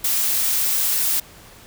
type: noise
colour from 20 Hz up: blue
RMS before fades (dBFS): -20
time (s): 0.04-1.2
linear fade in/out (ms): 5
effects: pink hiss -45 dBFS RMS until 1.66 s